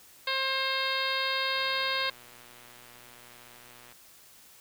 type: harmonic tone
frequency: 532 Hz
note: C5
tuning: 29 cents sharp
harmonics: 1 / 2 / 3 / 4 / 5 / 6 / 7 / 8 / 9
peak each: -37 / -34 / -34 / -35 / -37 / -38 / -34 / -37 / -40 dBFS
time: 0.27-2.1 s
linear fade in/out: 5 ms
type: click train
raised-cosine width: 0.3 ms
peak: -36 dBFS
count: 287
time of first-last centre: 1.56-3.924 s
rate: 121 Hz
effects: white hiss -55 dBFS RMS until 4.6 s

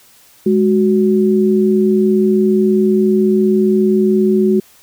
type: tone pair together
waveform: sine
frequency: 208.3 / 371.2 Hz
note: G#3 / F#4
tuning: +5 / +6 cents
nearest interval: minor seventh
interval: 1001 cents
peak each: -12 dBFS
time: 0.46-4.6 s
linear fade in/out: 5 ms
effects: white hiss -47 dBFS RMS until 4.82 s

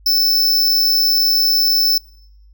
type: tone with amplitude modulation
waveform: square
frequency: 5274 Hz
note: E8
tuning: in tune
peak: -10 dBFS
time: 0.06-1.98 s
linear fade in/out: 5 ms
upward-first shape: sine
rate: 190 Hz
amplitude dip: 55%
effects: noise-tail reverb RT60 0.9 s tail -25 dB re dry + added 50 Hz sine -43 dBFS peak until 2.53 s

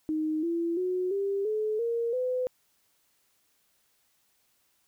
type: tone with pitch steps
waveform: sine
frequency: 311.1 / 337.3 / 365.7 / 396.5 / 429.9 / 466.1 / 505.4 Hz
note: D#4 / E4 / F#4 / G4 / A4 / A#4 / B4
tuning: 0 / +40 / -20 / +20 / -40 / 0 / +40 cents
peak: -26 dBFS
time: 0.09-2.47 s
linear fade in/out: 0 ms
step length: 340 ms
effects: white hiss -70 dBFS RMS until 4.87 s

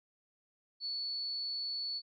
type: tone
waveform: sine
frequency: 4435 Hz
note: C#8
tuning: in tune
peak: -35 dBFS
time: 0.8-2.02 s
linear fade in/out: 50 ms
effects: none

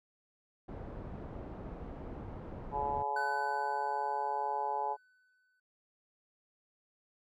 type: low-pass noise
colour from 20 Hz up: pink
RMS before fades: -44 dBFS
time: 0.68-3.03 s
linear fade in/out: 10 ms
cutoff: 750 Hz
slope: 12 dB/octave
type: harmonic tone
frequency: 142.1 Hz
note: C#3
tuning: 43 cents sharp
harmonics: 3 / 4 / 5 / 6 / 7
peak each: -42 / -43 / -42 / -33 / -41 dBFS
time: 2.71-4.97 s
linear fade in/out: 50 ms
type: tone with exponential decay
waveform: triangle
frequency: 1503 Hz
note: F#6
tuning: 27 cents sharp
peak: -32 dBFS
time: 3.16-5.6 s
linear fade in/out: 5 ms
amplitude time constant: 530 ms
effects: none

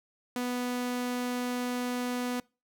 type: tone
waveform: sawtooth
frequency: 246.9 Hz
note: B3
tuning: in tune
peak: -26 dBFS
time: 0.36-2.4 s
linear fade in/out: 2 ms
effects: noise-tail reverb RT60 0.3 s tail -24 dB re dry

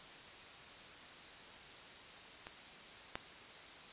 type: clicks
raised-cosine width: 0.3 ms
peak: -30 / -22 dBFS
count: 2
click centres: 2.469 / 3.155 s
effects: white hiss -53 dBFS RMS until 3.92 s + resampled to 8000 Hz

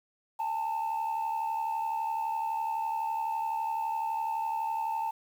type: tone pair together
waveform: sine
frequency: 825 / 896.9 Hz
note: G#5 / A5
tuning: -12 / +33 cents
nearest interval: minor second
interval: 145 cents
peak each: -34 / -28 dBFS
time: 0.39-5.11 s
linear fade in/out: 10 ms
effects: tanh soft clip ceiling -26 dBFS + 9-bit

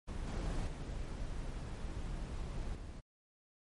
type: noise with level steps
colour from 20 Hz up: brown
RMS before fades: -40 / -36 / -41 / -46 dBFS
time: 0.07-3.01 s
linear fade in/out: 20 ms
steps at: 0.27 / 0.67 / 2.75 s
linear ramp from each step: 5 ms
effects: MP3 48 kbps

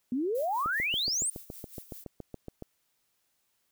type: exponential sweep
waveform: sine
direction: up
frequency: 235.5 to 9250 Hz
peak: -27 dBFS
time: 0.12-1.3 s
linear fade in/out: 2 ms
type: noise with tremolo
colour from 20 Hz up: violet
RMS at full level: -46 dBFS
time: 0.35-2.04 s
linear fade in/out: 0 ms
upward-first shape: sine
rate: 5.1 Hz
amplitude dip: 70%
type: click train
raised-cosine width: 2 ms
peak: -26 dBFS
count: 15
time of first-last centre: 0.66-2.624 s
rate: 7.13 Hz
effects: white hiss -75 dBFS RMS until 3.71 s

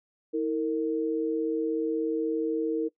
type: tone pair together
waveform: sine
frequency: 321.3 / 458.1 Hz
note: E4 / A#4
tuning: -44 / -30 cents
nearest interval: tritone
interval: 614 cents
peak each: -28 / -27 dBFS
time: 0.33-2.89 s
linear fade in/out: 20 ms
effects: noise-tail reverb RT60 0.1 s tail -20 dB re dry

